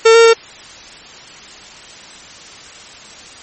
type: tone with pitch steps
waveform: 45% pulse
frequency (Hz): 451.7 / 459.8 / 456.3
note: A4 / A#4 / A#4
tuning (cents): +45 / -24 / -37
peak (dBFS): -4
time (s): 0.05-0.335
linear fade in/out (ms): 10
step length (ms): 95
effects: white hiss -36 dBFS RMS until 3.42 s + MP3 32 kbps